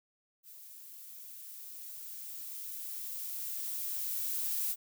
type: noise with level ramp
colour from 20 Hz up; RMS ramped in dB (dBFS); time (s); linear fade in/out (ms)
violet; -52 to -33; 0.43-4.76; 50
effects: none

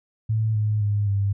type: tone with pitch steps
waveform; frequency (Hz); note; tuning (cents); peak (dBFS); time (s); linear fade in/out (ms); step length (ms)
sine; 110 / 106.5 / 103.11 / 99.83; A2 / G#2 / G#2 / G2; 0 / +44 / -12 / +32; -19; 0.29-1.33; 10; 260
effects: none

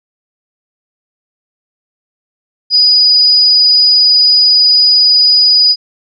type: tone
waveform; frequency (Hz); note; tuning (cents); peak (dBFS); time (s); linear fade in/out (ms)
sine; 4939; D#8; -14; -4; 2.7-5.76; 50
effects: MP3 96 kbps

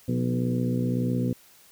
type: harmonic tone with a mistuned harmonic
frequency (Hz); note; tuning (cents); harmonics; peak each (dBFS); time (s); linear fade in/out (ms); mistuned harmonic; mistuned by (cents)
61.74; B1; 0; 2 / 3 / 4 / 5 / 6 / 7 / 8; -27 / -30 / -27 / -38 / -37 / -40 / -36; 0.08-1.33; 5; 3; -54
effects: white hiss -55 dBFS RMS until 1.71 s

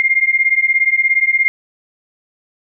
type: beating tone pair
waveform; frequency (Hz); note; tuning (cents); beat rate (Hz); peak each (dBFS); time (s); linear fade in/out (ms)
sine; 2109 / 2126; C7 / C7; +13 / +27; 17; -14; 0-1.48; 0
effects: none

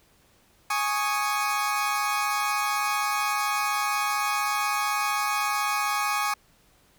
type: chord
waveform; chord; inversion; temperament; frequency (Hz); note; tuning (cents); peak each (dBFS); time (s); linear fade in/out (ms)
30% pulse; Ab suspended fourth; none; equal; 830.6 / 1108.7 / 1244.5; Ab5 / Db6 / Eb6; 0 / 0 / 0; -26; 0.7-6.34; 5
effects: pink hiss -61 dBFS RMS until 6.98 s

